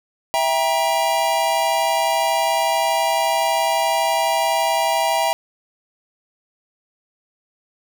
square chord, E diminished, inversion none, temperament just, 659.3 / 791.1 / 949.3 Hz, E5 / G5 / Bb5, 0 / +16 / +31 cents, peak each -22 dBFS, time 0.34-5.33 s, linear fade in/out 0 ms, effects none

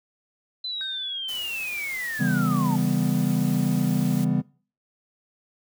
sine linear sweep, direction down, 4055 to 861 Hz, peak -28 dBFS, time 0.64-2.76 s, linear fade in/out 5 ms
triangle tone with exponential decay, 1550 Hz, G6, 20 cents flat, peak -32 dBFS, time 0.81-1.46 s, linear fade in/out 0 ms, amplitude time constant 140 ms
white noise, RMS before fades -40 dBFS, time 1.28-4.25 s, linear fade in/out 10 ms
triangle chord, C# half-diminished seventh, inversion none, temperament just, 138.59 / 166.31 / 199.57 / 249.5 Hz, C#3 / E3 / G3 / B3, 0 / +16 / +31 / +18 cents, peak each -24 dBFS, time 2.19-4.42 s, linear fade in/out 20 ms
effects noise-tail reverb RT60 0.4 s tail -21 dB re dry

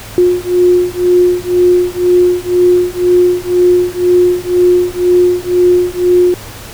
sine beating tone pair, 356.7 / 358.7 Hz, F4 / F4, +37 / +46 cents, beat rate 2 Hz, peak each -10 dBFS, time 0.18-6.34 s, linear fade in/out 0 ms, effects added 108 Hz sine -35 dBFS peak until 6.73 s + pink hiss -30 dBFS RMS until 6.73 s

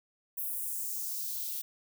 violet noise with high-pass filter sweep, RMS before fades -36 dBFS, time 0.37-1.62 s, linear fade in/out 10 ms, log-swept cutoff 12000 to 3000 Hz, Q 1.6, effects none

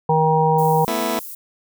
harmonic tone, 157.9 Hz, D#3, 26 cents sharp, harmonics 1 / 3 / 5 / 6, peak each -19 / -19 / -19 / -19 dBFS, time 0.09-0.85 s, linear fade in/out 5 ms
white high-pass noise, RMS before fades -34 dBFS, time 0.58-1.35 s, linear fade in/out 5 ms, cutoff 12000 Hz, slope 12 dB/octave
15% pulse chord, A suspended second, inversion none, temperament just, 220 / 247.5 / 330 Hz, A3 / B3 / E4, 0 / +4 / +2 cents, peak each -19 dBFS, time 0.88-1.19 s, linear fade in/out 0 ms
effects none

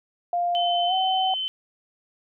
sine tone with pitch glide, 700 to 754.6 Hz, F5 to F#5, +4 to +34 cents, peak -21 dBFS, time 0.33-1.34 s, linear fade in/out 2 ms, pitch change +130 cents, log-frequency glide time 0.87-0.93 s
sine tone, 3062 Hz, G7, 41 cents flat, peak -25 dBFS, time 0.55-1.48 s, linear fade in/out 0 ms
effects none

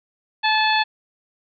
harmonic tone, 867 Hz, A5, 26 cents flat, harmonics 1 / 2 / 3 / 4 / 5, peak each -19 / -22 / -24 / -25 / -26 dBFS, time 0.43-0.84 s, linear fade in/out 20 ms, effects none

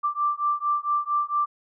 sine beating tone pair, 1174.7 / 1179.1 Hz, D6 / D6, 0 / +7 cents, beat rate 4.4 Hz, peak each -25 dBFS, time 0.03-1.46 s, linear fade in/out 20 ms, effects none

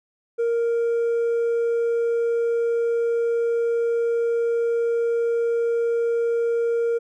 triangle tone with hard clipping, 466.2 Hz, A#4, in tune, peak -18 dBFS, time 0.38-6.99 s, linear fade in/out 20 ms, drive 1 dB, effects none

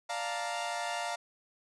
sawtooth chord, Bb major seventh, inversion first, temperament equal, 587.3 / 698.5 / 880 / 932.3 Hz, D5 / F5 / A5 / Bb5, 0 / 0 / 0 / 0 cents, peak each -38 / -32 / -38 / -35 dBFS, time 0.09-1.16 s, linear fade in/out 10 ms, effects resampled to 22050 Hz

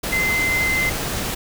sine tone in noise, 2068 Hz, C7, 21 cents flat, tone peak -18 dBFS, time 0.12-0.9 s, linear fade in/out 10 ms, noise pink, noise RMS -25 dBFS, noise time 0.03-1.35 s, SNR +4 dB, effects none

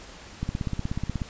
click train, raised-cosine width 5 ms, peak -15 dBFS, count 14, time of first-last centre 0.43-1.218 s, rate 16.5 Hz, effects pink hiss -45 dBFS RMS until 1.29 s + resampled to 16000 Hz

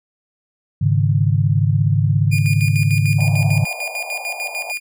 sine chord, Ab suspended fourth, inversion none, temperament equal, 103.83 / 138.59 / 155.56 Hz, Ab2 / Db3 / Eb3, 0 / 0 / 0 cents, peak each -16 / -17 / -19 dBFS, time 0.81-3.65 s, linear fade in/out 10 ms
40% pulse tone with tremolo, 2428 Hz, D#7, 43 cents flat, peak -21 dBFS, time 2.31-4.8 s, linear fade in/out 20 ms, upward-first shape square, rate 6.7 Hz, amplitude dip 65%
pink band-pass noise, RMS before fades -33 dBFS, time 3.18-4.72 s, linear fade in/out 5 ms, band 620 to 810 Hz, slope 48 dB/octave
effects none

